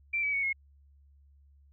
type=tone with pitch steps; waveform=sine; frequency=2349 / 2286 / 2225 / 2165 Hz; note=D7 / D7 / C#7 / C#7; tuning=0 / -47 / +6 / -41 cents; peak=-27 dBFS; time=0.13-0.53 s; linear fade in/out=10 ms; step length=100 ms; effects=added 70 Hz sine -57 dBFS peak until 1.72 s